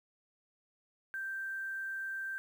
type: tone with quantisation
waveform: sine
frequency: 1568 Hz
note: G6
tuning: in tune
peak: -36 dBFS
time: 1.14-2.38 s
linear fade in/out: 0 ms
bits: 10
effects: none